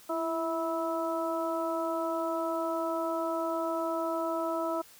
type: harmonic tone with a mistuned harmonic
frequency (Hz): 326.5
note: E4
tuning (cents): -17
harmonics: 1 / 2 / 3 / 4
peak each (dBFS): -34 / -32 / -37 / -36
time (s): 0.09-4.82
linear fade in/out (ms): 10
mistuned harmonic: 1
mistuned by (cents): +35
effects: white hiss -55 dBFS RMS until 4.99 s